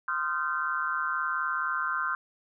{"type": "tone cluster", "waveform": "sine", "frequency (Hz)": [1042, 1237, 1381, 1540], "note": ["C6", "D#6", "F6", "G6"], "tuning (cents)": [-7, -10, -20, -31], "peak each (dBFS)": [-34, -34, -31, -32], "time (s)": [0.08, 2.15], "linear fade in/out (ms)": 2, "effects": []}